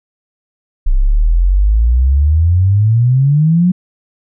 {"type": "exponential sweep", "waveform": "sine", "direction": "up", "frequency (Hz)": [30.87, 185], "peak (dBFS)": -7, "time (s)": [0.86, 3.72], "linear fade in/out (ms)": 10, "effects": []}